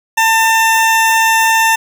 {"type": "tone", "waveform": "20% pulse", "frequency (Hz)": 897, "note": "A5", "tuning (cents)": 33, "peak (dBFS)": -4, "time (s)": [0.17, 1.76], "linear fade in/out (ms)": 10, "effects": []}